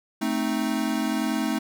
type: chord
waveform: square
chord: A diminished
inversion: none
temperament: equal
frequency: 220 / 261.6 / 311.1 Hz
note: A3 / C4 / Eb4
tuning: 0 / 0 / 0 cents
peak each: -28 / -29 / -29 dBFS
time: 0.21-1.59 s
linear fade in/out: 10 ms
effects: none